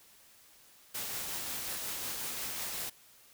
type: noise with tremolo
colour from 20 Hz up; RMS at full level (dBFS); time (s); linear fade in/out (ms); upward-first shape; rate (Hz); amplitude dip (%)
white; -37; 0.94-2.9; 10; triangle; 5.5; 25
effects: white hiss -60 dBFS RMS until 3.33 s